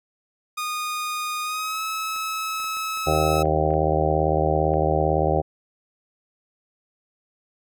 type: tone with pitch glide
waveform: sawtooth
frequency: 1230 to 1294.1 Hz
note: D#6 to E6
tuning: -20 to -32 cents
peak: -22 dBFS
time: 0.57-3.43 s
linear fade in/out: 10 ms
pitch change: +88 cents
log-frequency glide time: 1.43-1.81 s
type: clicks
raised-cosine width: 0.5 ms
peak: -31 dBFS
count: 11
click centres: 2.162 / 2.602 / 2.643 / 2.77 / 2.973 / 3.149 / 3.355 / 3.456 / 3.706 / 3.737 / 4.738 s
type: harmonic tone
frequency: 77.78 Hz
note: D#2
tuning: in tune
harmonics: 1 / 2 / 4 / 5 / 6 / 7 / 8 / 9 / 10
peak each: -26 / -26 / -30 / -26 / -30 / -25 / -29 / -27 / -26 dBFS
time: 3.06-5.42 s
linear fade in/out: 20 ms
effects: none